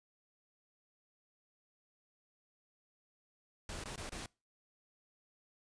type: noise with dropouts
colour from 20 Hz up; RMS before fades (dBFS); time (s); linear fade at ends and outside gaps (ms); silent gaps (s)
pink; -44; 3.69-4.26; 2; 3.839-3.856 / 3.959-3.977 / 4.094-4.12
effects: noise-tail reverb RT60 0.3 s tail -25 dB re dry + resampled to 22050 Hz